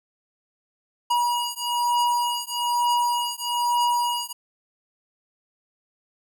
square beating tone pair, 961 / 962.1 Hz, B5 / B5, -48 / -46 cents, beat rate 1.1 Hz, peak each -25 dBFS, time 1.1-4.33 s, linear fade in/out 10 ms, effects none

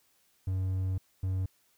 triangle tone bursts at uneven times, 93.9 Hz, F#2, 26 cents sharp, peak -26 dBFS, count 2, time 0.47-0.98 / 1.23-1.46 s, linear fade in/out 5 ms, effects white hiss -69 dBFS RMS until 1.77 s

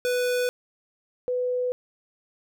square / sine tone pair in turn, 494.8 / 498 Hz, B4 / B4, +3 / +14 cents, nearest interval unison, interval 11 cents, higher second, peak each -23 dBFS, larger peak neither, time 0.05-0.49 / 1.28-1.72 s, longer neither, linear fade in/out 0 ms, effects none

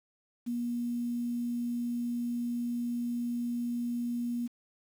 sine tone with quantisation, 239.3 Hz, A#3, 46 cents sharp, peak -30 dBFS, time 0.46-4.48 s, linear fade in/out 20 ms, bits 9, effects none

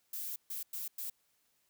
violet noise bursts at uneven times, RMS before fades -40 dBFS, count 4, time 0.13-0.36 / 0.5-0.63 / 0.73-0.88 / 0.98-1.1 s, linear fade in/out 5 ms, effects white hiss -75 dBFS RMS until 1.69 s

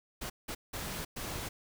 pink noise bursts at uneven times, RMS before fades -39 dBFS, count 4, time 0.21-0.3 / 0.48-0.55 / 0.73-1.05 / 1.16-1.49 s, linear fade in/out 10 ms, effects none

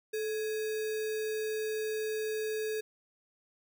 sine tone with sample-and-hold, 434 Hz, A4, 24 cents flat, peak -31 dBFS, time 0.13-2.81 s, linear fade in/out 10 ms, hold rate 2100 Hz, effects none

